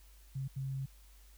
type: tone bursts at uneven times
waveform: sine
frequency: 134.6 Hz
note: C3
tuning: 49 cents sharp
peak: -35 dBFS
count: 2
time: 0.35-0.48 / 0.56-0.86 s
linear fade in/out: 10 ms
effects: added 50 Hz sine -56 dBFS peak until 1.37 s + white hiss -65 dBFS RMS until 1.37 s